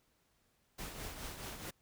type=noise with tremolo; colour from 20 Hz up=pink; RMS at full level=-43 dBFS; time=0.78-1.71 s; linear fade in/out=10 ms; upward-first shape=triangle; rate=4.7 Hz; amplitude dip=55%; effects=pink hiss -75 dBFS RMS until 1.81 s